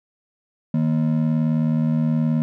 triangle ring-modulated tone, 196 Hz, G3, in tune, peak -12 dBFS, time 0.74-2.42 s, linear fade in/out 0 ms, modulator 39.5 Hz, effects none

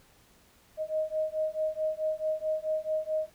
sine beating tone pair, 622.3 / 626.9 Hz, D#5 / D#5, 0 / +13 cents, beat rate 4.6 Hz, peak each -31 dBFS, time 0.77-3.3 s, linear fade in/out 50 ms, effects pink hiss -61 dBFS RMS until 3.34 s

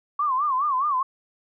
sine tone with vibrato, 1108.7 Hz, C#6, in tune, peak -20 dBFS, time 0.19-1.03 s, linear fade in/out 5 ms, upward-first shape sine, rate 4.8 Hz, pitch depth 160 cents each way, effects none

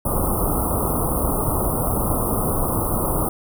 pink band-stop noise, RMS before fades -21 dBFS, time 0.05-3.29 s, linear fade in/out 5 ms, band 1300 to 9100 Hz, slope 96 dB/octave, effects none

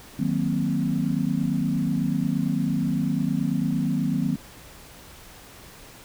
sine chord, C half-diminished seventh, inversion first, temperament equal, 155.56 / 185 / 233.1 / 261.6 Hz, Eb3 / Gb3 / Bb3 / C4, 0 / 0 / 0 / 0 cents, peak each -27 dBFS, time 0.19-4.36 s, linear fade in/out 5 ms, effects pink hiss -46 dBFS RMS until 6.04 s

